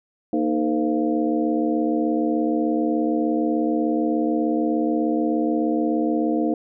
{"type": "tone cluster", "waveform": "sine", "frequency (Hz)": [232.7, 309.3, 444.3, 511, 693], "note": ["A#3", "D#4", "A4", "C5", "F5"], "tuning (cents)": [-3, -10, 17, -41, -14], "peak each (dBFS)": [-25, -21, -29, -28, -29], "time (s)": [0.33, 6.54], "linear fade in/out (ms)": 2, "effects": []}